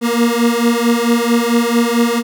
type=beating tone pair; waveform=30% pulse; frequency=233.1 / 237.6 Hz; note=A#3 / A#3; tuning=0 / +33 cents; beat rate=4.5 Hz; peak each=-12 dBFS; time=0.01-2.23 s; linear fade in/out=50 ms; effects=none